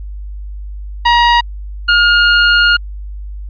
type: tone pair in turn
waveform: sawtooth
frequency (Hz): 951 / 1422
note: A#5 / F6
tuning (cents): +34 / +31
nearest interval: perfect fifth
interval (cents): 697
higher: second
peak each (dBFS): -3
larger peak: neither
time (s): 1.05-1.41 / 1.88-2.77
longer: second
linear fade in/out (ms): 10
effects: added 50 Hz sine -23 dBFS peak until 3.49 s + resampled to 11025 Hz